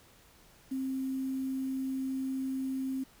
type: tone with quantisation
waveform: sine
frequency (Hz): 264.7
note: C4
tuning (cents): +20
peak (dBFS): -31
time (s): 0.71-3.04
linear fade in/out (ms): 10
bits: 9
effects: pink hiss -60 dBFS RMS until 3.2 s